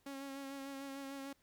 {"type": "tone with vibrato", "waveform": "sawtooth", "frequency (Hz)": 274.4, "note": "C#4", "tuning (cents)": -17, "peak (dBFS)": -40, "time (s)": [0.06, 1.33], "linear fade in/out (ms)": 5, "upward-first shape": "sine", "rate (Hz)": 6.7, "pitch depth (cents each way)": 26, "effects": ["pink hiss -74 dBFS RMS until 1.42 s"]}